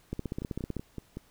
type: two click trains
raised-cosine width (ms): 3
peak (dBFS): -20 / -24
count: 11 / 5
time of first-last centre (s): 0.13-0.767 / 0.42-1.17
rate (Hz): 15.7 / 5.33
effects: pink hiss -63 dBFS RMS until 1.3 s